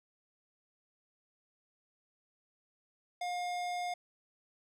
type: tone with hard clipping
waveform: sine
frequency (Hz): 712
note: F5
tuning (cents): +33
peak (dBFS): -36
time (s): 3.21-3.94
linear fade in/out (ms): 5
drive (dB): 17
effects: none